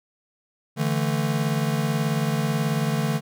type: chord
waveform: square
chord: D suspended second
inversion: none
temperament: just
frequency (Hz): 146.83 / 165.19 / 220.2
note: D3 / E3 / A3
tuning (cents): 0 / +4 / +2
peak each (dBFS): -25 / -28 / -28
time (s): 0.76-3.21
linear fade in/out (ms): 50
effects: none